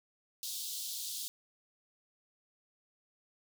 pink high-pass noise, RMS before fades -40 dBFS, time 0.43-1.28 s, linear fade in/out 0 ms, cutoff 3400 Hz, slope 48 dB/octave, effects none

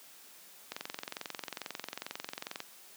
click train, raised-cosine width 0.2 ms, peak -20 dBFS, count 43, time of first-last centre 0.72-2.603 s, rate 22.3 Hz, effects white hiss -55 dBFS RMS until 2.96 s + high-pass 200 Hz 12 dB/octave

